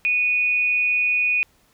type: tone with amplitude modulation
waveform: sine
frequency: 2475 Hz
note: D#7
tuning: 10 cents flat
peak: -15 dBFS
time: 0.05-1.43 s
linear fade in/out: 0 ms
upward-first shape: sine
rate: 206 Hz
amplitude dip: 45%
effects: pink hiss -60 dBFS RMS until 1.73 s

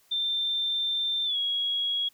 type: tone with pitch glide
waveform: sine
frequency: 3576 to 3317 Hz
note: A7 to G#7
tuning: +27 to -3 cents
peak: -25 dBFS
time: 0.11-2.09 s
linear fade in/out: 10 ms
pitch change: -130 cents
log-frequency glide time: 1.25-1.37 s
effects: white hiss -63 dBFS RMS until 2.13 s

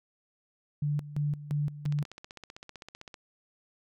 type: tone with tremolo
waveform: sine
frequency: 146.83 Hz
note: D3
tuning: in tune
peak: -26 dBFS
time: 0.82-2.04 s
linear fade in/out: 5 ms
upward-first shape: square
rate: 2.9 Hz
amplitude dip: 80%
type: click train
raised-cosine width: 0.2 ms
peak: -27 dBFS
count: 21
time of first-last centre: 1.86-3.142 s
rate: 15.6 Hz
effects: none

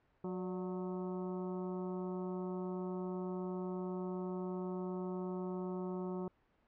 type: harmonic tone with a mistuned harmonic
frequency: 182.8 Hz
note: F#3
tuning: 21 cents flat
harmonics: 1 / 2 / 3 / 4 / 5 / 6 / 7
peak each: -40 / -41 / -51 / -53 / -52 / -55 / -58 dBFS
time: 0.24-6.28 s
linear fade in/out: 2 ms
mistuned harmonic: 3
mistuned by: +82 cents
effects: pink hiss -73 dBFS RMS until 6.67 s + low-pass 2000 Hz 12 dB/octave

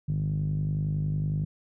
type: tone with low-pass filter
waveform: 5% pulse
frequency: 50.9 Hz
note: G#1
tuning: 34 cents flat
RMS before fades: -28 dBFS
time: 0.08-1.45 s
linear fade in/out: 10 ms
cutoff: 140 Hz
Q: 8.2
effects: none

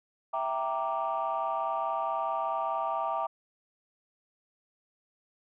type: chord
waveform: sine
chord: E half-diminished seventh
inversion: none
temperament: equal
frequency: 659.3 / 784 / 932.3 / 1174.7 Hz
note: E5 / G5 / Bb5 / D6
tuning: 0 / 0 / 0 / 0 cents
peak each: -33 dBFS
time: 0.33-3.27 s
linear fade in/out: 10 ms
effects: tanh soft clip ceiling -21 dBFS

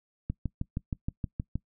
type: click train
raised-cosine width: 5 ms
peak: -18 dBFS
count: 9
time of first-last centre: 0.3-1.556 s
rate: 6.37 Hz
effects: noise-tail reverb RT60 0.1 s tail -22 dB re dry

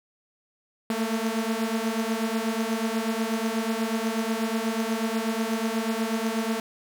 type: beating tone pair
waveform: sawtooth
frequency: 220 / 228.2 Hz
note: A3 / A#3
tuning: 0 / -37 cents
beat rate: 8.2 Hz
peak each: -24 dBFS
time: 0.9-6.6 s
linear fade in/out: 2 ms
effects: none

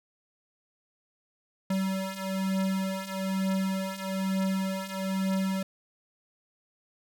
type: beating tone pair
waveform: square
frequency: 190.5 / 191.6 Hz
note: G3 / G3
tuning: -49 / -39 cents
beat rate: 1.1 Hz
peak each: -33 / -30 dBFS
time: 1.7-5.63 s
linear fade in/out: 5 ms
effects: none

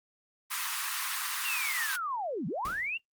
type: high-pass noise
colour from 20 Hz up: pink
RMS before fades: -33 dBFS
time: 0.5-1.97 s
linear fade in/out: 20 ms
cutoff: 1000 Hz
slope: 48 dB/octave
type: linear two-way sweep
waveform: sine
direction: down then up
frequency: 2829 to 141.2 to 2829 Hz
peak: -31 dBFS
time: 1.44-2.98 s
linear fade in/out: 10 ms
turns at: 2.47 s
type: noise with exponential decay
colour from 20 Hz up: pink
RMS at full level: -38 dBFS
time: 2.65-3 s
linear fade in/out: 2 ms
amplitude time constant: 74 ms
effects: noise-tail reverb RT60 0.1 s tail -18 dB re dry + Opus 24 kbps

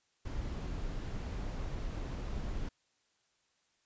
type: noise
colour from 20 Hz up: brown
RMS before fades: -38 dBFS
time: 0.25-2.69 s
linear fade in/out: 5 ms
effects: white hiss -75 dBFS RMS until 3.85 s + resampled to 16000 Hz

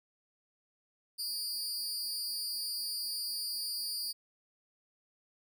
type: tone with amplitude modulation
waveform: sawtooth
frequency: 4726 Hz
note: D8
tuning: 10 cents sharp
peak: -28 dBFS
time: 1.18-4.13 s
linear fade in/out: 20 ms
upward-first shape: sine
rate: 266 Hz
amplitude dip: 90%
effects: none

